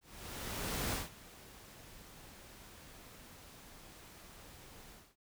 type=noise with ADSR envelope; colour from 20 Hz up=pink; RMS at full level=-36 dBFS; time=0.01-5.16 s; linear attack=920 ms; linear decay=160 ms; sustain=-19 dB; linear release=240 ms; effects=none